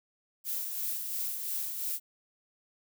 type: noise with tremolo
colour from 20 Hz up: violet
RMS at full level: -33 dBFS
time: 0.44-2 s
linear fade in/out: 50 ms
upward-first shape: sine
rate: 2.9 Hz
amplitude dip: 40%
effects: none